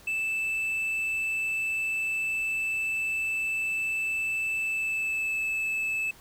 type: tone with pitch glide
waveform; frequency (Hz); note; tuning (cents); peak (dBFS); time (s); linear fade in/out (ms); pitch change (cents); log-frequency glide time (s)
triangle; 2637 to 2617; E7 to E7; 0 to -13; -25; 0.07-6.11; 5; -13; 4.6-5.4
effects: pink hiss -53 dBFS RMS until 6.2 s